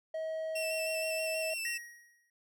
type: tone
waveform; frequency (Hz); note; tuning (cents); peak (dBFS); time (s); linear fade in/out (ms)
triangle; 638; D#5; +43; -32; 0.14-1.54; 5
type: tone with vibrato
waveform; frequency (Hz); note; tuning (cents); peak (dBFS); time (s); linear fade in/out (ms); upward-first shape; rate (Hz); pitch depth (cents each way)
sawtooth; 2686; E7; +32; -32; 0.55-1.78; 10; square; 6.3; 23
type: tone with exponential decay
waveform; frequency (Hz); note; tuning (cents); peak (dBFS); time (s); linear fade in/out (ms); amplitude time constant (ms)
square; 1892; A#6; +25; -35; 1.65-2.3; 2; 140
effects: none